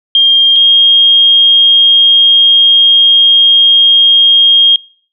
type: tone pair in turn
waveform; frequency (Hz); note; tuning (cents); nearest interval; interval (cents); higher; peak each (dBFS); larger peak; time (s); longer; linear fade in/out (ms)
sine; 3212 / 3240; G7 / G#7; +41 / -43; unison; 16; second; -3; neither; 0.15-0.56 / 0.56-4.76; second; 2
effects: noise-tail reverb RT60 0.5 s tail -25 dB re dry